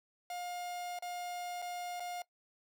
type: tone with dropouts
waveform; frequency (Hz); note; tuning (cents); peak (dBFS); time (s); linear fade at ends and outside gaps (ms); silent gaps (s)
45% pulse; 710; F5; +28; -39; 0.3-2.22; 2; 0.989-1.023 / 1.619-1.623 / 1.998-2.003
effects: noise-tail reverb RT60 0.1 s tail -20 dB re dry